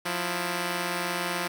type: tone pair together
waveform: 5% pulse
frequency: 176.72 / 333.6 Hz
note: F3 / E4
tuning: +21 / +21 cents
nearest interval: major seventh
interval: 1100 cents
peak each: -18 / -21 dBFS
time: 0.05-1.48 s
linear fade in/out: 10 ms
effects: none